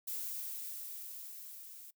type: noise with level ramp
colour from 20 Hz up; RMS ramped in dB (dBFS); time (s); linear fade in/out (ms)
violet; -39 to -52; 0.07-1.91; 10
effects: noise-tail reverb RT60 0.1 s tail -23 dB re dry